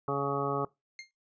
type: harmonic tone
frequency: 140 Hz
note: C#3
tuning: 18 cents sharp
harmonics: 1 / 2 / 3 / 4 / 5 / 6 / 8 / 9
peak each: -36 / -38 / -33 / -38 / -39 / -39 / -35 / -37 dBFS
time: 0.08-0.65 s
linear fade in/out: 2 ms
type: tone with exponential decay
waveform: sawtooth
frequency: 2121 Hz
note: C7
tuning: 23 cents sharp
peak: -34 dBFS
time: 0.99-1.11 s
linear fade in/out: 1 ms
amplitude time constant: 26 ms
effects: noise-tail reverb RT60 0.2 s tail -21 dB re dry + resampled to 16000 Hz